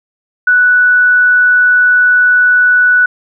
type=tone; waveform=sine; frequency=1480 Hz; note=F#6; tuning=in tune; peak=-5 dBFS; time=0.47-3.06 s; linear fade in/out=5 ms; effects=none